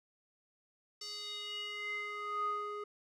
square tone with band-pass filter sweep, 415.2 Hz, G#4, in tune, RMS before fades -40 dBFS, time 1.01-2.84 s, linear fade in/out 5 ms, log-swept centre 5100 to 850 Hz, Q 5.2, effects none

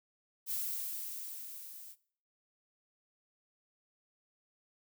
violet noise with level ramp, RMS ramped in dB -35 to -51 dBFS, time 0.46-1.96 s, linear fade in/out 50 ms, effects noise-tail reverb RT60 0.5 s tail -19 dB re dry

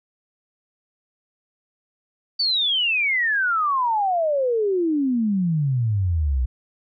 sine exponential sweep, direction down, 4628 to 59.9 Hz, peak -18 dBFS, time 2.39-6.46 s, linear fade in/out 10 ms, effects none

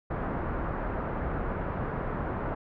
pink low-pass noise, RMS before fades -32 dBFS, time 0.1-2.55 s, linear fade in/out 10 ms, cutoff 1500 Hz, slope 24 dB/octave, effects none

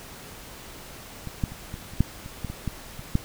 clicks, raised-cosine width 5 ms, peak -22 / -11 / -27 / -22 / -28 / -6 / -25 / -18 / -22 / -15 / -25 / -8 dBFS, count 12, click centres 1.273 / 1.438 / 1.52 / 1.741 / 1.936 / 2.006 / 2.261 / 2.447 / 2.5 / 2.677 / 2.994 / 3.154 s, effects pink hiss -43 dBFS RMS until 3.24 s

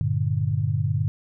sine chord, G minor, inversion none, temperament equal with one note detuned, 98 / 116.95 / 146.83 Hz, G2 / Bb2 / D3, 0 / +6 / 0 cents, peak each -25 dBFS, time 0.01-1.08 s, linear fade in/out 0 ms, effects none

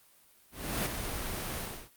pink noise with ADSR envelope, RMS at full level -30 dBFS, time 0.51-1.9 s, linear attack 350 ms, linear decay 9 ms, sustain -6 dB, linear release 280 ms, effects white hiss -62 dBFS RMS until 1.96 s + Opus 32 kbps

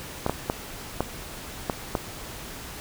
clicks, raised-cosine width 1 ms, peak -9 dBFS, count 6, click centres 0.264 / 0.296 / 0.499 / 1.006 / 1.698 / 1.952 s, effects pink hiss -39 dBFS RMS until 2.8 s

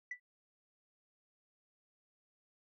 sine tone with exponential decay, 1975.5 Hz, B6, in tune, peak -34 dBFS, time 0.11-0.2 s, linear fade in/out 5 ms, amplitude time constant 18 ms, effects tanh soft clip ceiling -35 dBFS

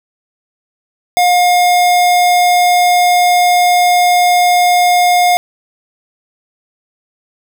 square tone, 713 Hz, F5, 36 cents sharp, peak -8 dBFS, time 1.17-5.37 s, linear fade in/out 0 ms, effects none

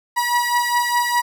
30% pulse beating tone pair, 964 / 968.9 Hz, B5 / B5, -42 / -33 cents, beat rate 4.9 Hz, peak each -16 / -19 dBFS, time 0.16-1.22 s, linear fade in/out 20 ms, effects none

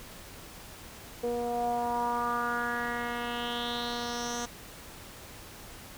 10% pulse tone with low-pass filter sweep, 239.2 Hz, A#3, 45 cents sharp, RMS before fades -32 dBFS, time 1.23-4.46 s, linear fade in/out 10 ms, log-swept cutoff 510 to 6700 Hz, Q 4.3, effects pink hiss -47 dBFS RMS until 5.97 s

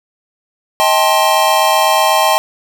square chord, A half-diminished seventh, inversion second, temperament just, 633.6 / 792 / 880 / 1056 Hz, Eb5 / G5 / A5 / C6, +31 / +18 / 0 / +16 cents, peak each -16 dBFS, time 0.8-2.38 s, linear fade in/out 0 ms, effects none

